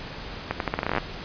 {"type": "accelerating click train", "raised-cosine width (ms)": 0.5, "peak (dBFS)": -9, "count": 14, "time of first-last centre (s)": [0.51, 0.982], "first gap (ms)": 92, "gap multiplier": 0.82, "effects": ["pink hiss -37 dBFS RMS until 1.24 s", "resampled to 11025 Hz"]}